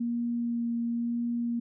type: tone with vibrato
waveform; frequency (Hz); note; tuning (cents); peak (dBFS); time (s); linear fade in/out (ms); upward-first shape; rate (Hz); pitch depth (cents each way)
sine; 235.6; A#3; +19; -27; 0-1.6; 10; sine; 0.97; 11
effects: none